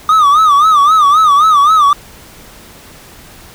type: tone with vibrato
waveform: triangle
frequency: 1209 Hz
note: D6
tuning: 50 cents sharp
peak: -3 dBFS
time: 0.09-1.93 s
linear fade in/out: 2 ms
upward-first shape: sine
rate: 3.8 Hz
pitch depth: 130 cents each way
effects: pink hiss -37 dBFS RMS until 3.54 s